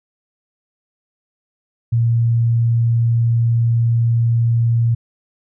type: tone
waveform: sine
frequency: 116.54 Hz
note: A#2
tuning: in tune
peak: -12 dBFS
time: 1.92-4.95 s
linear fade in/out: 10 ms
effects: none